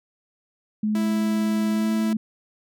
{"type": "tone with pitch glide", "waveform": "sine", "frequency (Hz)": [213.1, 218.3], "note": ["G#3", "A3"], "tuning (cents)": [45, -13], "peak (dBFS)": -20, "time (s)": [0.83, 2.17], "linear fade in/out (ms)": 5, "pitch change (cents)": 42, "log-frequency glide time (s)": [1.73, 1.9]}
{"type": "tone", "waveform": "sawtooth", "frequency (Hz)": 329.6, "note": "E4", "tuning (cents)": 0, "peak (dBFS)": -25, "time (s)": [0.95, 2.13], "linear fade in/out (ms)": 2}
{"effects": []}